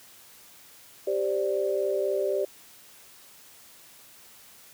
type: chord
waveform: sine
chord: G suspended fourth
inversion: none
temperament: equal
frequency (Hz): 392 / 523.3 / 587.3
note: G4 / C5 / D5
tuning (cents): 0 / 0 / 0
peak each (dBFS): -27 / -31 / -28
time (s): 1.07-2.45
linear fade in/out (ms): 5
effects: white hiss -52 dBFS RMS until 4.73 s + high-pass 60 Hz 12 dB/octave